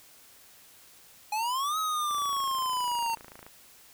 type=exponential two-way sweep; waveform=square; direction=up then down; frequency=830.6 to 1284 to 910 Hz; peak=-28 dBFS; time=1.32-3.15 s; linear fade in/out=5 ms; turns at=1.78 s
type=click train; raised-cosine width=0.5 ms; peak=-31 dBFS; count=38; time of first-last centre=2.11-3.465 s; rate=27.3 Hz
effects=white hiss -55 dBFS RMS until 3.93 s